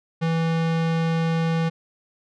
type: tone with low-pass filter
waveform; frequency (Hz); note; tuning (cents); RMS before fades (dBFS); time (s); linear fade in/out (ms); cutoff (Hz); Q
square; 164.1; E3; -8; -22; 0.21-1.7; 20; 3800; 0.74
effects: none